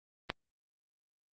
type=clicks; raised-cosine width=0.3 ms; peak=-28 / -15 dBFS; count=2; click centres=0.295 / 0.301 s; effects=Opus 24 kbps